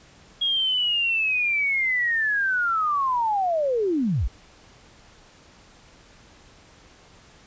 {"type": "linear sweep", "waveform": "sine", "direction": "down", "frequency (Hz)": [3296, 36.33], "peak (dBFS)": -20, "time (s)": [0.41, 4.28], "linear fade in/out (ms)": 10, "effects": ["pink hiss -52 dBFS RMS until 7.46 s", "resampled to 16000 Hz"]}